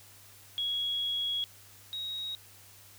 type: tone pair in turn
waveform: sine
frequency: 3327 / 3793 Hz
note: G#7 / A#7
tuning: +2 / +29 cents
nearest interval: major second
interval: 227 cents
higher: second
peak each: -29 / -34 dBFS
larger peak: first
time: 0.58-1.44 / 1.93-2.35 s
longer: first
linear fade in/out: 0 ms
effects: added 99 Hz sine -60 dBFS peak until 2.98 s + white hiss -55 dBFS RMS until 2.98 s